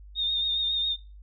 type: tone with vibrato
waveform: sine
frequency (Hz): 3672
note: A#7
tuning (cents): -27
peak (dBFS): -24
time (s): 0.15-0.97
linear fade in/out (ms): 50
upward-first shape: triangle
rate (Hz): 7.3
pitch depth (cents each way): 39
effects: noise-tail reverb RT60 0.3 s tail -20 dB re dry + added 50 Hz sine -44 dBFS peak until 1.22 s